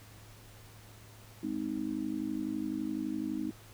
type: chord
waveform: sine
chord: Ab major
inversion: none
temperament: just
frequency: 207.7 / 259.6 / 311.5 Hz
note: Ab3 / C4 / Eb4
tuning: 0 / -13 / +2 cents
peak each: -39 / -37 / -35 dBFS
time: 1.43-3.51 s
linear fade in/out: 5 ms
effects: added 107 Hz sine -54 dBFS peak until 3.73 s + pink hiss -56 dBFS RMS until 3.73 s